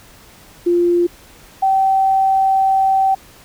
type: tone pair in turn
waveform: sine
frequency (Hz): 348.2 / 771.4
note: F4 / G5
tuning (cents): -5 / -28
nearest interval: octave + major second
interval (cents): 1377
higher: second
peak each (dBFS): -11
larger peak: neither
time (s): 0.66-1.07 / 1.62-3.15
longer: second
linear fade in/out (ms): 10
effects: pink hiss -44 dBFS RMS until 3.44 s